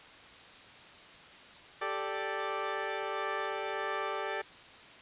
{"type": "chord", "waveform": "15% pulse", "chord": "G suspended second", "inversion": "none", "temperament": "equal", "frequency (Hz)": [392, 440, 587.3], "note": ["G4", "A4", "D5"], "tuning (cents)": [0, 0, 0], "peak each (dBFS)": -31, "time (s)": [1.81, 4.42], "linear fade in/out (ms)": 10, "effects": ["white hiss -52 dBFS RMS until 5.01 s", "resampled to 8000 Hz"]}